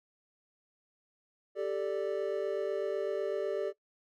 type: chord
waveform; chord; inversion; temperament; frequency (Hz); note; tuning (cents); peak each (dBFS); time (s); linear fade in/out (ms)
triangle; G suspended second; none; equal; 392 / 440 / 587.3; G4 / A4 / D5; 0 / 0 / 0; -33; 1.55-3.73; 50
effects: noise-tail reverb RT60 0.1 s tail -18 dB re dry